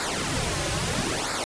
pink noise with flanger, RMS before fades -27 dBFS, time 0-1.44 s, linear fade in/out 0 ms, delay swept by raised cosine 0.32 to 4.42 ms, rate 0.76 Hz, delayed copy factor -0.75, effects resampled to 22050 Hz

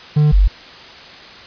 triangle / sine tone pair in turn, 150 / 48.1 Hz, D3 / G1, +37 / -32 cents, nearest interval octave + minor sixth, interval 1969 cents, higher first, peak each -7 dBFS, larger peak neither, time 0.16-0.32 / 0.32-0.48 s, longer neither, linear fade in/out 10 ms, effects white hiss -37 dBFS RMS until 1.46 s + resampled to 11025 Hz

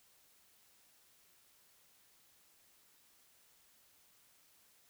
silence, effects white hiss -68 dBFS RMS until 4.89 s

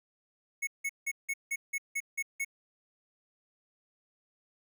square tone bursts, 2200 Hz, C#7, 14 cents flat, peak -31 dBFS, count 9, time 0.62-2.448 s, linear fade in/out 10 ms, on 52 ms, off 170 ms, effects none

